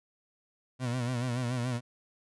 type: tone with vibrato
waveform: 30% pulse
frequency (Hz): 123.47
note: B2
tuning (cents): 0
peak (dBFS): -27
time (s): 0.79-1.81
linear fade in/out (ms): 50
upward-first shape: sine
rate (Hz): 7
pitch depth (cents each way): 78
effects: resampled to 24000 Hz